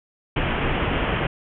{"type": "low-pass noise", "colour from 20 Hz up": "pink", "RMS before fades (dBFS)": -23, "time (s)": [0.36, 1.27], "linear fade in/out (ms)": 5, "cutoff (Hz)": 3200, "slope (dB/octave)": 96, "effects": []}